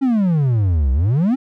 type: exponential two-way sweep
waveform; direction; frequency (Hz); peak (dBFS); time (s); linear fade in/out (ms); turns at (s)
triangle; down then up; 279.5 to 62.4 to 279.5; -11; 0.01-1.36; 20; 0.92
effects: none